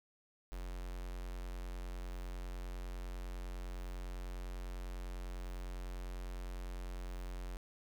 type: tone with notch filter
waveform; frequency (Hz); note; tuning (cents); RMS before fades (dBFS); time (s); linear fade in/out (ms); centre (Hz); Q
square; 44.97; F#1; -49; -43; 0.52-7.57; 0; 160; 1.1
effects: none